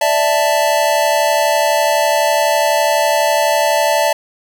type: chord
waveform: square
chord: D suspended second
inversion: none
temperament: equal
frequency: 587.3 / 659.3 / 880 Hz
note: D5 / E5 / A5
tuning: 0 / 0 / 0 cents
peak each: -17 dBFS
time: 0.01-4.13 s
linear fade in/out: 5 ms
effects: none